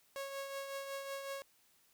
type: tone with tremolo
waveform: sawtooth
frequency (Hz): 550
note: C#5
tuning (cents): -14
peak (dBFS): -35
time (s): 0.16-1.42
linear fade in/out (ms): 0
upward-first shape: triangle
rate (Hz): 5.4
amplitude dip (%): 50
effects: white hiss -70 dBFS RMS until 1.93 s